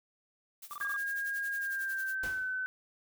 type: noise with tremolo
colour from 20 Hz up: blue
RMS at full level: -46 dBFS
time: 0.62-2.15 s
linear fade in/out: 5 ms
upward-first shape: sine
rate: 11 Hz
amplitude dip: 80%
type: tone bursts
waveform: triangle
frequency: 1174.7 Hz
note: D6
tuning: in tune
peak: -37 dBFS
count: 6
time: 0.71-0.964 s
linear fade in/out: 0 ms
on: 24 ms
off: 22 ms
type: tone with pitch glide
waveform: sine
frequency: 1625 to 1516.2 Hz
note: G#6 to F#6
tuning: -38 to +42 cents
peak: -32 dBFS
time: 0.81-2.66 s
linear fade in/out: 0 ms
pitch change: -120 cents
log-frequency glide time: 1.55-2.43 s
type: noise with exponential decay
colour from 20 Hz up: pink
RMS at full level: -40 dBFS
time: 2.23-2.59 s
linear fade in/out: 5 ms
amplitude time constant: 77 ms
effects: none